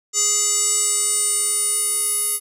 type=tone with band-pass filter sweep; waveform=square; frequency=415.3 Hz; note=G#4; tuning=in tune; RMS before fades=-20 dBFS; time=0.13-2.4 s; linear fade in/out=50 ms; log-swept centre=7000 to 11000 Hz; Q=7.2; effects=none